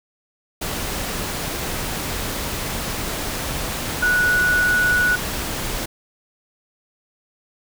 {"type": "tone in noise", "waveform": "sine", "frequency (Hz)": 1470, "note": "F#6", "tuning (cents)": -12, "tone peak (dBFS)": -15, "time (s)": [4.02, 5.16], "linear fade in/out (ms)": 10, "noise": "pink", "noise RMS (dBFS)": -26, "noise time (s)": [0.61, 5.86], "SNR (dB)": 8, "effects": []}